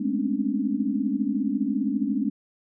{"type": "tone cluster", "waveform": "sine", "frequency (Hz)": [205.9, 218.2, 256.8, 271.6, 291.4], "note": ["G#3", "A3", "C4", "C#4", "D4"], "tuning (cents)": [-15, -14, -32, -35, -13], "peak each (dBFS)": -29, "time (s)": [0, 2.3], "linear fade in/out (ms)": 10, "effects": []}